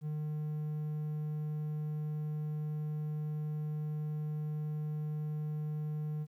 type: tone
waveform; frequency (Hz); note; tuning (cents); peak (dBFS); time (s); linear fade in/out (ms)
triangle; 151.8; D#3; -42; -32; 0.01-6.27; 50
effects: 12-bit